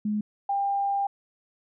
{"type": "tone pair in turn", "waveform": "sine", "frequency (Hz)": [210.6, 797.3], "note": ["G#3", "G5"], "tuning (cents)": [24, 29], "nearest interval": "octave + major seventh", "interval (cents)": 2305, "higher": "second", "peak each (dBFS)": [-24, -23], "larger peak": "second", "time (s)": [[0.05, 0.21], [0.49, 1.07]], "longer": "second", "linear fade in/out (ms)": 5, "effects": []}